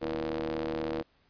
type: ring-modulated tone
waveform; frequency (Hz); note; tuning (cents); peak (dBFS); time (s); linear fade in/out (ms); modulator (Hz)
sawtooth; 76.4; D#2; -31; -24; 0.01-1.03; 20; 404
effects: pink hiss -68 dBFS RMS until 1.29 s + resampled to 11025 Hz